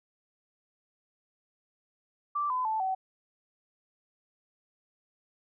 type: tone with pitch steps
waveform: sine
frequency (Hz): 1170 / 1012.7 / 876.5 / 758.7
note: D6 / B5 / A5 / F#5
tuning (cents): -7 / +43 / -7 / +43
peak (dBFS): -27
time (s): 2.35-2.95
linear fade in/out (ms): 10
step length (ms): 150
effects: none